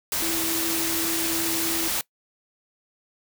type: tone in noise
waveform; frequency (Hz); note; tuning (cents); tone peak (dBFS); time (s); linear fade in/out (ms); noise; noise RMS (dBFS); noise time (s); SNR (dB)
sine; 329.6; E4; 0; -29; 0.22-1.88; 2; white; -26; 0.12-2.01; -6
effects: noise-tail reverb RT60 0.1 s tail -21 dB re dry